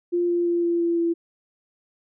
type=tone with pitch steps; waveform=sine; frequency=349.2 / 346.8 / 344.4 / 342 / 339.7 / 337.3 Hz; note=F4 / F4 / F4 / F4 / F4 / E4; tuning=0 / -12 / -24 / -36 / -48 / +40 cents; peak=-19 dBFS; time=0.12-1.14 s; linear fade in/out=20 ms; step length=170 ms; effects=none